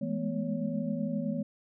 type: tone cluster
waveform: sine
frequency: 165.8 / 205.9 / 213.7 / 244.8 / 560 Hz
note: E3 / G#3 / G#3 / B3 / C#5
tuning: +10 / -15 / +50 / -15 / +18 cents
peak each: -36 / -38 / -34 / -34 / -39 dBFS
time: 0.01-1.43 s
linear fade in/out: 10 ms
effects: none